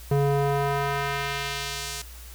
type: tone with band-pass filter sweep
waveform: square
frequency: 140.6 Hz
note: C#3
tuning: 25 cents sharp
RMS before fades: -26 dBFS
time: 0.11-2.02 s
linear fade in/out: 5 ms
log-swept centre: 350 to 7500 Hz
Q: 0.81
effects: added 60 Hz sine -41 dBFS peak until 2.34 s + white hiss -47 dBFS RMS until 2.34 s